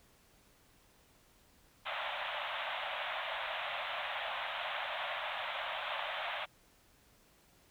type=band-pass noise; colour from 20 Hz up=pink; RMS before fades=-39 dBFS; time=1.85-6.46 s; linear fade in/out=20 ms; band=570 to 3700 Hz; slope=96 dB/octave; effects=pink hiss -66 dBFS RMS until 7.7 s